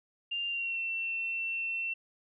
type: tone with pitch glide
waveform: sine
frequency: 2794 to 2699 Hz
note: F7 to E7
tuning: 0 to +40 cents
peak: -31 dBFS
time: 0.31-1.94 s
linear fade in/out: 10 ms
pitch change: -60 cents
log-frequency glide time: 0.48-0.8 s
effects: none